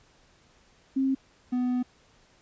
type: tone pair in turn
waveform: sine / triangle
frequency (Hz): 267.3 / 249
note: C4 / B3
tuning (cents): +37 / +14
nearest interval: minor second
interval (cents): 123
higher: first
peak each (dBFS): -22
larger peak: neither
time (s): 0.96-1.15 / 1.52-1.83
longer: second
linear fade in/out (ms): 10
effects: pink hiss -61 dBFS RMS until 2.41 s + resampled to 16000 Hz